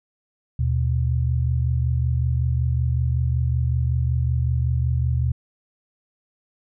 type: tone pair together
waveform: sine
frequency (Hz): 77.36 / 122.7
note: D#2 / B2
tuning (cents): -9 / -11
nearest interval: minor sixth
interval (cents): 798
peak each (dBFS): -21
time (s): 0.59-5.32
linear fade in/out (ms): 5
effects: none